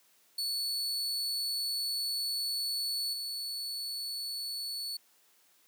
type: tone with level steps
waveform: 40% pulse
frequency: 4435 Hz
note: C#8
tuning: in tune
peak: -30 / -34 dBFS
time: 0.38-4.97 s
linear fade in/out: 5 ms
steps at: 3.13 s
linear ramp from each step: 5 ms
effects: white hiss -66 dBFS RMS until 5.67 s + high-pass 200 Hz 12 dB/octave